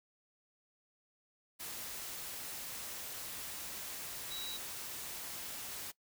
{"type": "tone in noise", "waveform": "sine", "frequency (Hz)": 3890, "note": "B7", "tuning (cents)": -27, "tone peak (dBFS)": -41, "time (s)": [4.3, 4.58], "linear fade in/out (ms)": 20, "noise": "white", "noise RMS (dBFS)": -44, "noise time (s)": [1.59, 5.92], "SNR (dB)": 0, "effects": ["noise-tail reverb RT60 0.1 s tail -20 dB re dry"]}